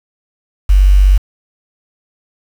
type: tone with quantisation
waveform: sine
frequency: 48.01 Hz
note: G1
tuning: 35 cents flat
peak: -4 dBFS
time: 0.69-1.18 s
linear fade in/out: 10 ms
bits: 5
effects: none